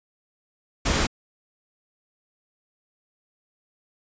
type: noise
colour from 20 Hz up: pink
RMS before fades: -22 dBFS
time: 0.85-1.07 s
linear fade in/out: 10 ms
effects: resampled to 16000 Hz